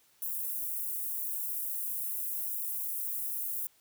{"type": "high-pass noise", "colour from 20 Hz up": "white", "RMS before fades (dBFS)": -35, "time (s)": [0.22, 3.67], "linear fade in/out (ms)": 2, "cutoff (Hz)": 11000, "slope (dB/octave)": 24, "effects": ["white hiss -66 dBFS RMS until 3.8 s"]}